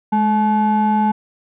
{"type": "ring-modulated tone", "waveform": "triangle", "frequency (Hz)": 324, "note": "E4", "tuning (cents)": -30, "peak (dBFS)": -8, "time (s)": [0.12, 1.12], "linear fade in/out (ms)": 10, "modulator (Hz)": 535, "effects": ["resampled to 8000 Hz"]}